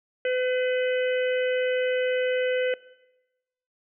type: harmonic tone with a mistuned harmonic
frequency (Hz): 506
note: B4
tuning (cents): +42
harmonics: 1 / 3 / 4 / 5 / 6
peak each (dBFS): -23 / -33 / -35 / -37 / -39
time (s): 0.25-2.74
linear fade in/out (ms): 2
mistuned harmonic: 6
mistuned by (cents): -20
effects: noise-tail reverb RT60 1.0 s tail -20 dB re dry